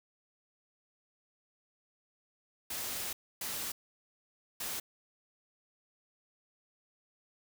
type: noise bursts at uneven times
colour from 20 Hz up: white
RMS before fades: -38 dBFS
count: 3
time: 2.7-3.13 / 3.41-3.72 / 4.6-4.8 s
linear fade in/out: 5 ms
effects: none